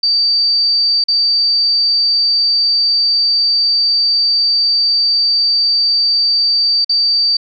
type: tone with dropouts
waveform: sine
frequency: 4632 Hz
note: D8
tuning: 25 cents flat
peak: -10 dBFS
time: 0.03-7.37 s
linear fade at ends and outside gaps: 5 ms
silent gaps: 1.04-1.083 / 6.846-6.893 s
effects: none